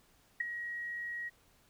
sine tone with ADSR envelope, 1899 Hz, A#6, 32 cents sharp, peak -26 dBFS, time 0.4-1.3 s, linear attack 8 ms, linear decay 9 ms, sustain -11 dB, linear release 24 ms, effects pink hiss -67 dBFS RMS until 1.69 s

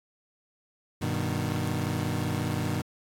25% pulse chord, G augmented, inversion none, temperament equal with one note detuned, 98 / 123.47 / 154.85 Hz, G2 / B2 / D#3, 0 / 0 / -8 cents, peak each -28 dBFS, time 1.01-2.82 s, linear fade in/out 10 ms, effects AAC 64 kbps

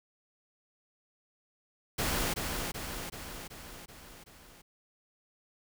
pink noise with echo, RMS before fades -31 dBFS, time 1.98-2.34 s, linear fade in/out 10 ms, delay 380 ms, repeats 6, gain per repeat -4 dB, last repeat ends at 4.62 s, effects none

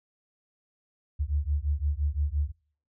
sine beating tone pair, 70.4 / 76.2 Hz, C#2 / D#2, +27 / -36 cents, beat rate 5.8 Hz, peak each -28 dBFS, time 1.19-2.52 s, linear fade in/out 20 ms, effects noise-tail reverb RT60 0.5 s tail -24 dB re dry

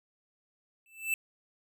square tone with exponential growth, 2647 Hz, E7, 7 cents sharp, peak -25 dBFS, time 0.86-1.14 s, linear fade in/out 1 ms, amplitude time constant 60 ms, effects none

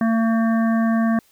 harmonic tone, 226.2 Hz, A3, 48 cents sharp, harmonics 1 / 3 / 5 / 7 / 8, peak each -16 / -26 / -30 / -33 / -34 dBFS, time 0.01-1.19 s, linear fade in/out 2 ms, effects white hiss -58 dBFS RMS until 1.31 s

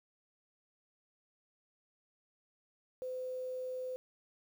sine tone with quantisation, 510 Hz, C5, 44 cents flat, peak -37 dBFS, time 3.02-3.96 s, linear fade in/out 0 ms, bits 10, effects none

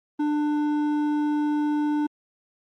sine tone with hard clipping, 297.5 Hz, D4, 22 cents sharp, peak -23 dBFS, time 0.19-2.07 s, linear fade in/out 10 ms, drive 8 dB, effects Opus 32 kbps

